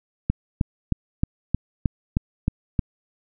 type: click train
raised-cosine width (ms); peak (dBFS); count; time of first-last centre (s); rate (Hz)
5; -7; 9; 0.3-2.792; 3.21
effects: none